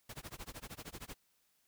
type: noise with tremolo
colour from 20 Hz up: pink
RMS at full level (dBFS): -45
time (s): 0.09-1.15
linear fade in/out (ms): 5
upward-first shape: sine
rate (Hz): 13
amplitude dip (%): 100
effects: white hiss -75 dBFS RMS until 1.67 s

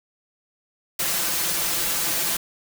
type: noise with comb filter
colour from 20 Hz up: white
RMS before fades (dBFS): -24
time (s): 0.99-2.37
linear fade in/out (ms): 5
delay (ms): 5.9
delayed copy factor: +0.7
effects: none

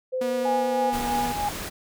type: tone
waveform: sine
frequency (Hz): 514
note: C5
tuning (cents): -31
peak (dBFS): -24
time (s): 0.12-0.91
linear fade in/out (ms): 20
type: tone with vibrato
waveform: sawtooth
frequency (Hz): 242.1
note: B3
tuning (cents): -34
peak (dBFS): -25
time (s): 0.21-1.32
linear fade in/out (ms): 5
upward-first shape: triangle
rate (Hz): 9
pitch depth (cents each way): 12
type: tone with tremolo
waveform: sine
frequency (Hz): 825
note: G#5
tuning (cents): -12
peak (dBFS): -22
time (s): 0.45-1.49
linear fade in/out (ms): 5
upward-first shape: sine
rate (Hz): 3.1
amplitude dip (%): 55
type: noise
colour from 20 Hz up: pink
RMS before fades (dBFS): -33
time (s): 0.92-1.7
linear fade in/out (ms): 20
effects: none

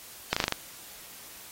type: slowing click train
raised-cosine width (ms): 0.2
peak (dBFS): -7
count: 6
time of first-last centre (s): 0.33-0.523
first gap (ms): 35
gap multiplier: 1.05
effects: white hiss -47 dBFS RMS until 1.51 s + AAC 48 kbps

